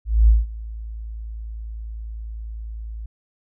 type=tone with ADSR envelope; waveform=sine; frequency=55 Hz; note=A1; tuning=in tune; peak=-8 dBFS; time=0.05-3.06 s; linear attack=230 ms; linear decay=180 ms; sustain=-21 dB; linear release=4 ms; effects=none

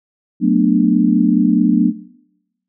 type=chord; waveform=sine; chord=B minor seventh; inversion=second; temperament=just; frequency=185.21 / 222.2 / 246.9 / 296.3 Hz; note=F#3 / A3 / B3 / D4; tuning=+2 / +17 / 0 / +15 cents; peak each=-16 dBFS; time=0.4-1.93 s; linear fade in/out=50 ms; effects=noise-tail reverb RT60 0.9 s tail -20 dB re dry

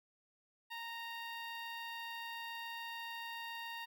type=tone with notch filter; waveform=15% pulse; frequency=927 Hz; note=A#5; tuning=10 cents flat; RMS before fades=-45 dBFS; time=0.7-3.86 s; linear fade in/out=20 ms; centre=8900 Hz; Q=0.97; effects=none

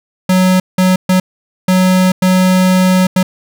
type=tone bursts at uneven times; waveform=square; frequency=185 Hz; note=F#3; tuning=in tune; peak=-8 dBFS; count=6; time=0.29-0.6 / 0.78-0.96 / 1.09-1.2 / 1.68-2.12 / 2.22-3.07 / 3.16-3.23 s; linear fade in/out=5 ms; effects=none

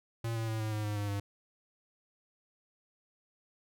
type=tone with pitch steps; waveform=square; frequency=115.1 / 112.93 / 110.79 / 108.7 / 106.65 / 104.64 / 102.66 / 100.72 Hz; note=A#2 / A2 / A2 / A2 / G#2 / G#2 / G#2 / G2; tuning=-22 / +46 / +12 / -21 / +46 / +14 / -20 / +47 cents; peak=-33 dBFS; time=0.24-1.2 s; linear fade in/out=5 ms; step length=120 ms; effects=none

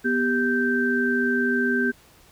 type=tone cluster; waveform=sine; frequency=245.6 / 394.9 / 1561 Hz; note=B3 / G4 / G6; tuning=-9 / +13 / -8 cents; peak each=-23 / -26 / -23 dBFS; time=0.04-1.92 s; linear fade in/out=20 ms; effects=pink hiss -54 dBFS RMS until 2.31 s

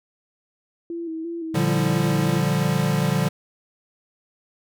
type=tone with vibrato; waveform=sine; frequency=330 Hz; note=E4; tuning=2 cents sharp; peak=-27 dBFS; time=0.9-2.41 s; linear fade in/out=2 ms; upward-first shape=square; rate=2.9 Hz; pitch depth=41 cents each way
type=chord; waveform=square; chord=G minor seventh; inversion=first; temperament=equal; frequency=116.54 / 146.83 / 174.61 / 196 Hz; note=Bb2 / D3 / F3 / G3; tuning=0 / 0 / 0 / 0 cents; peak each=-29 / -23 / -25 / -27 dBFS; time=1.54-3.29 s; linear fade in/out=10 ms
effects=none

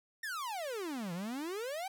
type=exponential two-way sweep; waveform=45% pulse; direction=down then up; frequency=1864.7 to 164.81 to 797 Hz; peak=-37 dBFS; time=0.23-1.88 s; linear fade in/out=5 ms; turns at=1.13 s; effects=none

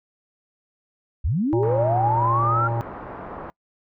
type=linear sweep; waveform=sine; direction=up; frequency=51.4 to 1396.9 Hz; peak=-19 dBFS; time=1.24-2.68 s; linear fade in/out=10 ms
type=harmonic tone; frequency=116.54 Hz; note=A#2; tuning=in tune; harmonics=1 / 3 / 5 / 7 / 8; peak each=-23 / -33 / -32 / -31 / -34 dBFS; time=1.53-2.81 s; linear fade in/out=0 ms
type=low-pass noise; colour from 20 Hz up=white; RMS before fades=-36 dBFS; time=1.63-3.5 s; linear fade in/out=0 ms; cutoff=1200 Hz; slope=24 dB/octave
effects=noise-tail reverb RT60 0.1 s tail -24 dB re dry

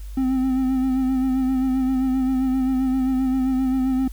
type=tone with vibrato; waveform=triangle; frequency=260.7 Hz; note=C4; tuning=6 cents flat; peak=-16 dBFS; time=0.17-4.08 s; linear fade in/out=5 ms; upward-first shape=sine; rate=7.6 Hz; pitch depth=33 cents each way; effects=added 50 Hz sine -31 dBFS peak until 4.12 s + white hiss -52 dBFS RMS until 4.12 s

